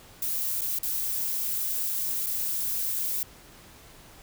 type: noise with dropouts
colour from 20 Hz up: violet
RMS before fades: -29 dBFS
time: 0.22-3.23 s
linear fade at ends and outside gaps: 2 ms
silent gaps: 0.61-0.617 / 0.788-0.831 / 2.262-2.267 s
effects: pink hiss -51 dBFS RMS until 4.22 s